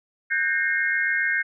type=tone cluster; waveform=sine; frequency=1508 / 1595 / 1830 / 2141 Hz; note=F#6 / G6 / A#6 / C7; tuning=+32 / +30 / -32 / +39 cents; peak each=-30 / -24 / -26 / -26 dBFS; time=0.3-1.43 s; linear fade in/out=20 ms; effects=none